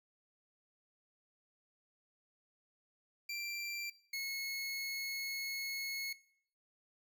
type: tone pair in turn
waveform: 25% pulse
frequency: 2358 / 2182 Hz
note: D7 / C#7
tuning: +6 / -28 cents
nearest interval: minor second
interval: 134 cents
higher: first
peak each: -35 / -34 dBFS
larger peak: second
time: 3.29-3.9 / 4.13-6.13 s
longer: second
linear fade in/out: 5 ms
effects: noise-tail reverb RT60 0.6 s tail -20 dB re dry